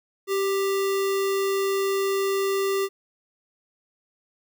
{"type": "tone with sample-and-hold", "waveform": "sine", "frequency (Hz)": 390.6, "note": "G4", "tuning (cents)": -6, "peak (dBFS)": -21, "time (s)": [0.27, 2.89], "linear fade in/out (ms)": 50, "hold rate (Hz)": 1575, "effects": []}